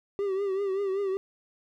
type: tone with vibrato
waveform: triangle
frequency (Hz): 391.6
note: G4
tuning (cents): -2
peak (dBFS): -24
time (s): 0.19-1.17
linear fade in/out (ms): 0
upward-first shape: triangle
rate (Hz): 5.2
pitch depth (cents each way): 80
effects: none